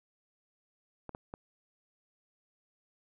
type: clicks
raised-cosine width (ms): 1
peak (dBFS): -27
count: 3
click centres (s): 1.093 / 1.149 / 1.339
effects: none